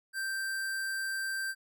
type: tone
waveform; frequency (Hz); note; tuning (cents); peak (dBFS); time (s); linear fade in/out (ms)
square; 1568; G6; 0; -33; 0.13-1.55; 50
effects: none